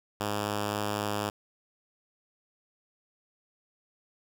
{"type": "tone", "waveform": "5% pulse", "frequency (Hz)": 103.8, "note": "G#2", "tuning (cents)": 0, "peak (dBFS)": -18, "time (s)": [0.2, 1.3], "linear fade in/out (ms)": 5, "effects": []}